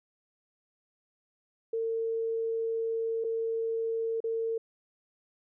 sine tone with dropouts, 453.2 Hz, A#4, 49 cents flat, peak -28 dBFS, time 1.73-4.58 s, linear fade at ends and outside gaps 5 ms, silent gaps 3.241-3.245 / 4.204-4.24 s, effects none

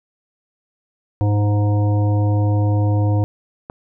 harmonic tone, 103.5 Hz, G#2, 5 cents flat, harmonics 1 / 3 / 5 / 7 / 9, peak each -14 / -24 / -28 / -31 / -33 dBFS, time 1.21-3.24 s, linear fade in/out 0 ms
click, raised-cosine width 1 ms, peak -16 dBFS, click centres 3.699 s
effects none

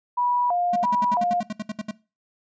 sine tone with vibrato, 830.6 Hz, G#5, in tune, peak -20 dBFS, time 0.17-1.41 s, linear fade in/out 10 ms, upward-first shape square, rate 1.5 Hz, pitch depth 280 cents each way
square tone bursts, 214.2 Hz, A3, 46 cents flat, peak -27 dBFS, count 13, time 0.73-1.912 s, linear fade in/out 5 ms, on 30 ms, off 66 ms
effects noise-tail reverb RT60 0.3 s tail -20 dB re dry + resampled to 16000 Hz

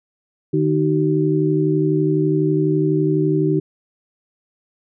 sine tone cluster, 152.6 / 310.4 / 382.4 Hz, D#3 / D#4 / G4, -33 / -4 / -43 cents, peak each -19 dBFS, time 0.53-3.6 s, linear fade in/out 10 ms, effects none

